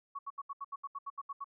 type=tone bursts; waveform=sine; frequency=1116 Hz; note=C#6; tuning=11 cents sharp; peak=-37 dBFS; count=12; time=0.15-1.444 s; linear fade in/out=10 ms; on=40 ms; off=74 ms; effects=none